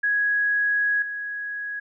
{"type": "tone with level steps", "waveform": "sine", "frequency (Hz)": 1664, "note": "G#6", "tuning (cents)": 3, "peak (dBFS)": [-19, -28], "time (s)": [0.03, 1.8], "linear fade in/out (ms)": 10, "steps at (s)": 1.02, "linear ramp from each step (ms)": 2, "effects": []}